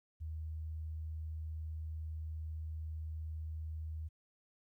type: tone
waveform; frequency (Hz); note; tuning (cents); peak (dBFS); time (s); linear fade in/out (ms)
sine; 78.8; D#2; +23; -39; 0.2-4.09; 20
effects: 13-bit